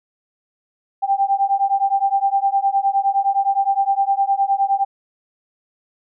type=beating tone pair; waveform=sine; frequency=784 / 793.7 Hz; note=G5 / G5; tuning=0 / +21 cents; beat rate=9.7 Hz; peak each=-18 dBFS; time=1.02-4.85 s; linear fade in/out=20 ms; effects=none